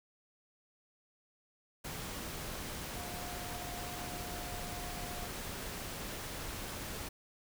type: tone in noise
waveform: sine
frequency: 711 Hz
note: F5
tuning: 31 cents sharp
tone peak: -47 dBFS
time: 2.96-5.28 s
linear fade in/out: 10 ms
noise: pink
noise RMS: -42 dBFS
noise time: 1.84-7.09 s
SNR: -8 dB
effects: none